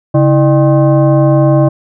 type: tone with frequency modulation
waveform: sine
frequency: 138.9 Hz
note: C#3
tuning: 4 cents sharp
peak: -5 dBFS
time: 0.14-1.69 s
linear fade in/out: 10 ms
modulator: 464 Hz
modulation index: 1.1
effects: none